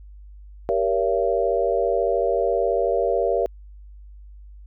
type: chord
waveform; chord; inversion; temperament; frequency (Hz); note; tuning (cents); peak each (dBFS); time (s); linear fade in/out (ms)
sine; G diminished seventh; none; just; 392 / 470.4 / 564.5 / 677.4; G4 / Bb4 / Db5 / Fb5; 0 / +16 / +31 / +47; -25 / -23 / -24 / -24; 0.69-3.46; 0
effects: added 50 Hz sine -40 dBFS peak until 4.66 s